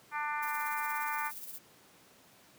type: harmonic tone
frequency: 297.5 Hz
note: D4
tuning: 22 cents sharp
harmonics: 3 / 4 / 5 / 6 / 7 / 8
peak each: -36 / -38 / -40 / -42 / -43 / -44 dBFS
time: 0.11-1.32 s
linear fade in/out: 50 ms
type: noise with tremolo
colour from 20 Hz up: violet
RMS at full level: -42 dBFS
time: 0.42-1.59 s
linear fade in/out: 10 ms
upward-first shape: triangle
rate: 17 Hz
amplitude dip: 60%
effects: pink hiss -60 dBFS RMS until 2.58 s + high-pass 150 Hz 12 dB/octave